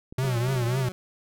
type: clicks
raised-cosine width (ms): 3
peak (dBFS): -28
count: 8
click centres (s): 0.125 / 0.189 / 0.247 / 0.359 / 0.486 / 0.557 / 0.619 / 0.671
type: tone with vibrato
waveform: square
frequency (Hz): 125.2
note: B2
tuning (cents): +24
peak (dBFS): -24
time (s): 0.18-0.89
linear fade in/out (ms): 5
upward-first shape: triangle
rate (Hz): 3.7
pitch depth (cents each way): 150
type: tone with tremolo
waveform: 20% pulse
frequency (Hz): 185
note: F#3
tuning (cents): 0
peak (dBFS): -29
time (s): 0.23-0.92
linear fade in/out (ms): 0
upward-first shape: sine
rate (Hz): 4.4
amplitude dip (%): 35
effects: none